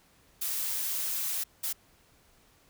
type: noise bursts at uneven times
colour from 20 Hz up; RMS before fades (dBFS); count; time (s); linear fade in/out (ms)
blue; -32; 2; 0.41-1.44 / 1.63-1.73; 10
effects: pink hiss -63 dBFS RMS until 2.69 s